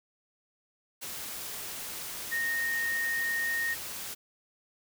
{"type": "tone in noise", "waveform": "sine", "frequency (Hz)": 1852, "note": "A#6", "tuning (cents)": -12, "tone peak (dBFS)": -28, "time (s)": [2.31, 3.75], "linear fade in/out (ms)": 20, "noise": "white", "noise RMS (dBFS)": -39, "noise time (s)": [1.01, 4.15], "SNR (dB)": 8, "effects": []}